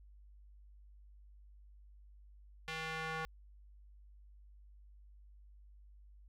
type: tone with band-pass filter sweep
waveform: square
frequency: 159.7 Hz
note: D#3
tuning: 45 cents sharp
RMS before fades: -41 dBFS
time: 2.68-3.25 s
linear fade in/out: 0 ms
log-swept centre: 2500 to 1400 Hz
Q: 1.2
effects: added 50 Hz sine -56 dBFS peak until 6.28 s